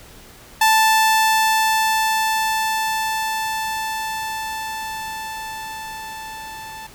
sawtooth tone with level ramp, 880 Hz, A5, in tune, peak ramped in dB -8 to -29 dBFS, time 0.61-6.87 s, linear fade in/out 5 ms, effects pink hiss -44 dBFS RMS until 6.94 s

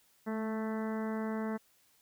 harmonic tone with a mistuned harmonic, 220 Hz, A3, in tune, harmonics 1 / 2 / 3 / 4 / 5 / 6 / 7 / 8 / 9, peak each -34 / -40 / -44 / -46 / -48 / -50 / -51 / -52 / -53 dBFS, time 0.26-1.58 s, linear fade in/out 20 ms, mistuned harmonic 1, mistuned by -16 cents, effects white hiss -68 dBFS RMS until 2.01 s

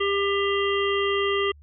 harmonic tone, 398.5 Hz, G4, 28 cents sharp, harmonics 1 / 3 / 5 / 7 / 8, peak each -23 / -28 / -30 / -31 / -32 dBFS, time 0-1.52 s, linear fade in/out 10 ms, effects added 73 Hz sine -47 dBFS peak until 1.62 s

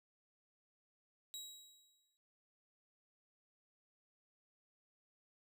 25% pulse tone with exponential decay, 3850 Hz, B7, 45 cents flat, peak -40 dBFS, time 1.34-2.17 s, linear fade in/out 0 ms, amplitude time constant 180 ms, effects none

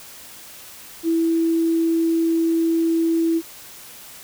sine tone, 329.6 Hz, E4, in tune, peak -16 dBFS, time 1.03-3.42 s, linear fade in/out 50 ms, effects white hiss -41 dBFS RMS until 4.23 s

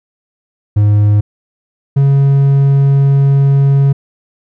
triangle tone pair in turn, 104 / 138.63 Hz, G#2 / C#3, +3 / 0 cents, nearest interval perfect fourth, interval 497 cents, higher second, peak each -4 dBFS, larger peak neither, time 0.76-1.21 / 1.96-3.93 s, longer second, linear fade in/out 10 ms, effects none

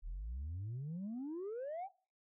sine exponential sweep, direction up, 36.71 to 815 Hz, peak -38 dBFS, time 0.02-1.89 s, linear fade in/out 50 ms, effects noise-tail reverb RT60 0.4 s tail -21 dB re dry + tanh soft clip ceiling -38 dBFS

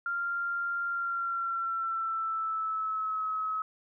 sine tone with pitch glide, 1391 to 1282.9 Hz, F6 to E6, -7 to -47 cents, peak -29 dBFS, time 0.06-3.62 s, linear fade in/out 2 ms, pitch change -140 cents, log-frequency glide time 0.86-3.24 s, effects none

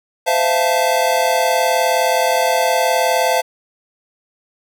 square chord, F major seventh, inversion second, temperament equal with one note detuned, 514.9 / 659.3 / 698.5 / 880 Hz, C5 / E5 / F5 / A5, -28 / 0 / 0 / 0 cents, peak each -20 dBFS, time 0.26-3.42 s, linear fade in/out 20 ms, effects none

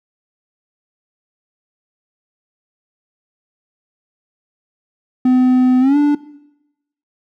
triangle tone with pitch glide, 254 to 291.8 Hz, B3 to D4, +49 to -11 cents, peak -7 dBFS, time 5.25-6.15 s, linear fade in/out 5 ms, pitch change +240 cents, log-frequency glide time 5.8-5.97 s, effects noise-tail reverb RT60 0.9 s tail -19 dB re dry

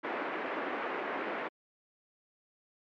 pink band-pass noise, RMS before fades -36 dBFS, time 0.03-1.49 s, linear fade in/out 20 ms, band 300 to 2200 Hz, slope 24 dB/octave, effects MP3 96 kbps

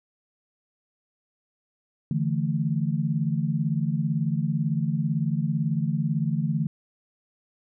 sine chord, D suspended second, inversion none, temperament equal, 146.83 / 164.81 / 220 Hz, D3 / E3 / A3, 0 / 0 / 0 cents, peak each -26 / -26 / -29 dBFS, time 2.11-6.67 s, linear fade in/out 2 ms, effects none

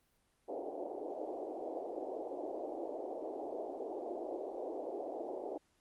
pink band-pass noise, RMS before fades -42 dBFS, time 0.48-5.58 s, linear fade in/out 10 ms, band 310 to 760 Hz, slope 48 dB/octave, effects pink hiss -75 dBFS RMS until 5.8 s + Opus 32 kbps

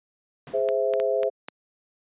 brown noise with exponential decay, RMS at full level -32 dBFS, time 0.47-0.86 s, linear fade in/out 1 ms, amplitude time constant 84 ms
sine chord, Ab augmented, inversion none, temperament equal, 415.3 / 523.3 / 659.3 Hz, Ab4 / C5 / E5, 0 / 0 / 0 cents, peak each -26 / -24 / -26 dBFS, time 0.53-1.3 s, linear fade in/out 20 ms
clicks, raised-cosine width 0.3 ms, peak -18 dBFS, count 5, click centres 0.688 / 0.937 / 1 / 1.232 / 1.485 s
effects high-pass 200 Hz 12 dB/octave + resampled to 8000 Hz

